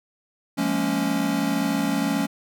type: chord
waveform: square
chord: Bb minor seventh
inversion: second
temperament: equal with one note detuned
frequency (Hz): 174.61 / 207.7 / 229.7 / 277.2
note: F3 / Ab3 / Bb3 / Db4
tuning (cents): 0 / 0 / -25 / 0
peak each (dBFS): -30 / -28 / -30 / -25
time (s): 0.57-2.27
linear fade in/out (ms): 20
effects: none